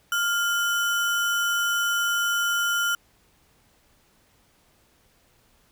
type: tone with sample-and-hold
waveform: sine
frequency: 1401 Hz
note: F6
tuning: 5 cents sharp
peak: -21 dBFS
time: 0.12-2.95 s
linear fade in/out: 2 ms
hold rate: 4410 Hz
effects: pink hiss -62 dBFS RMS until 5.71 s